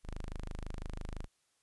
sawtooth tone, 25.96 Hz, G#0, in tune, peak -35 dBFS, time 0.03-1.28 s, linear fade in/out 50 ms, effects white hiss -75 dBFS RMS until 1.62 s + resampled to 24000 Hz

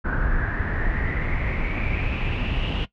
brown noise with low-pass filter sweep, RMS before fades -24 dBFS, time 0.04-2.86 s, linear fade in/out 20 ms, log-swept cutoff 1500 to 3000 Hz, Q 8.2, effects noise-tail reverb RT60 0.1 s tail -18 dB re dry

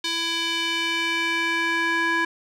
square tone with band-pass filter sweep, 332.7 Hz, E4, 16 cents sharp, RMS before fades -24 dBFS, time 0.04-2.25 s, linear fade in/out 5 ms, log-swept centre 3700 to 1600 Hz, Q 2.1, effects none

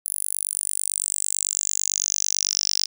sawtooth tone with high-pass filter sweep, 49 Hz, G1, in tune, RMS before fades -25 dBFS, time 0.05-2.86 s, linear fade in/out 10 ms, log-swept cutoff 11000 to 5200 Hz, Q 8.7, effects none

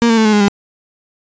35% pulse tone with pitch steps, 234.1 / 227.2 / 220.5 / 213.9 / 207.6 / 201.5 Hz, A#3 / A#3 / A3 / A3 / G#3 / G3, +8 / -44 / +4 / -49 / 0 / +48 cents, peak -7 dBFS, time 0.02-0.482 s, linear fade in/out 0 ms, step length 77 ms, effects resampled to 16000 Hz

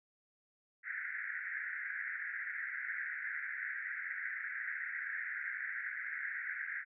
pink band-pass noise, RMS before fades -41 dBFS, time 0.83-6.85 s, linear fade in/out 50 ms, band 1500 to 2100 Hz, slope 96 dB/octave, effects none

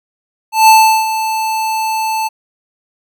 square tone with ADSR envelope, 880 Hz, A5, in tune, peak -3 dBFS, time 0.52-2.29 s, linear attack 160 ms, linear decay 370 ms, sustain -12 dB, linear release 22 ms, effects none

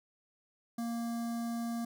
square tone with notch filter, 233.1 Hz, A#3, in tune, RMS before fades -36 dBFS, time 0.78-1.85 s, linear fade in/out 5 ms, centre 2600 Hz, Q 0.7, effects none

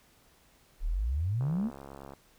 sine exponential sweep, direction up, 32.7 to 246.9 Hz, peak -27 dBFS, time 0.8-1.71 s, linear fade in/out 50 ms
click train, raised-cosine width 1 ms, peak -31 dBFS, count 51, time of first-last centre 1.41-2.136 s, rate 68.9 Hz
effects pink hiss -63 dBFS RMS until 2.38 s

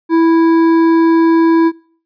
triangle tone with hard clipping, 329.3 Hz, E4, 2 cents flat, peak -9 dBFS, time 0.09-1.72 s, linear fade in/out 50 ms, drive 13 dB, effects noise-tail reverb RT60 0.5 s tail -24 dB re dry + resampled to 11025 Hz

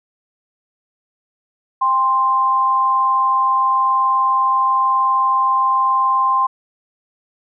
sine tone pair together, 799 / 1046.5 Hz, G5 / C6, +33 / 0 cents, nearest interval perfect fourth, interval 467 cents, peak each -22 / -13 dBFS, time 1.81-6.47 s, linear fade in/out 10 ms, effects none

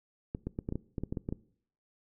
clicks, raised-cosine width 3 ms, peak -21 dBFS, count 12, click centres 0.349 / 0.47 / 0.589 / 0.689 / 0.724 / 0.756 / 0.982 / 1.036 / 1.125 / 1.172 / 1.289 / 1.325 s, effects noise-tail reverb RT60 0.6 s tail -21 dB re dry

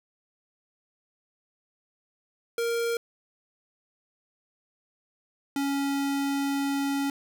square tone pair in turn, 466.2 / 278.6 Hz, A#4 / C#4, 0 / +9 cents, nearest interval major sixth, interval 891 cents, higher first, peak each -26 dBFS, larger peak neither, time 2.58-2.97 / 5.56-7.1 s, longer second, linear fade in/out 2 ms, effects none

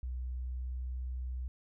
sine tone with pitch glide, 62.5 to 62.9 Hz, B1 to B1, +21 to +32 cents, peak -35 dBFS, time 0.03-1.48 s, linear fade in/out 0 ms, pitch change +11 cents, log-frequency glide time 0.3-0.75 s, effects none

